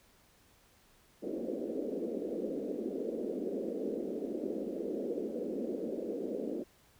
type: band-pass noise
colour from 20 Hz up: white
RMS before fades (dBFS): -37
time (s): 1.22-6.64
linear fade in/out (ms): 20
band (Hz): 210 to 520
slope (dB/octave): 48
effects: pink hiss -65 dBFS RMS until 6.99 s